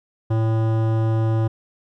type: tone with hard clipping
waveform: sine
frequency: 111.6 Hz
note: A2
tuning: 25 cents sharp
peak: -19 dBFS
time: 0.3-1.48 s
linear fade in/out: 10 ms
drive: 16 dB
effects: none